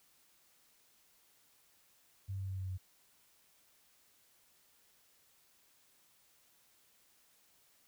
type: tone with pitch steps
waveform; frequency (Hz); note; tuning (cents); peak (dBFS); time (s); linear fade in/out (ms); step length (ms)
sine; 97.2 / 96.14 / 95.09 / 94.05 / 93.03; G2 / G2 / F#2 / F#2 / F#2; -14 / -33 / +48 / +29 / +10; -37; 2.28-2.78; 20; 100
effects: white hiss -69 dBFS RMS until 7.87 s